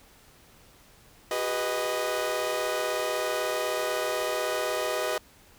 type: chord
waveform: sawtooth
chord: G# minor seventh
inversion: third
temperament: equal with one note detuned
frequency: 370 / 406.1 / 493.9 / 622.3 Hz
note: F#4 / G#4 / B4 / D#5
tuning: 0 / -39 / 0 / 0 cents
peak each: -32 / -31 / -28 / -26 dBFS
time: 1.31-5.18 s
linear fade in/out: 2 ms
effects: pink hiss -56 dBFS RMS until 5.58 s